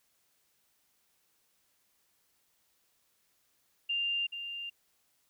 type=tone with echo; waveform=sine; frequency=2794 Hz; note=F7; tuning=in tune; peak=-29 dBFS; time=3.89-4.27 s; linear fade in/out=10 ms; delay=430 ms; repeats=1; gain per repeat=-8 dB; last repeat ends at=4.7 s; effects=white hiss -73 dBFS RMS until 5.29 s